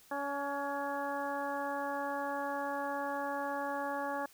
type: harmonic tone with a mistuned harmonic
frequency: 282.3 Hz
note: C#4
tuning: 32 cents sharp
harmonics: 1 / 2 / 3 / 4 / 5 / 6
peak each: -42 / -39 / -38 / -42 / -46 / -43 dBFS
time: 0.11-4.26 s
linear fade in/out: 5 ms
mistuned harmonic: 6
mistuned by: -20 cents
effects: white hiss -61 dBFS RMS until 4.33 s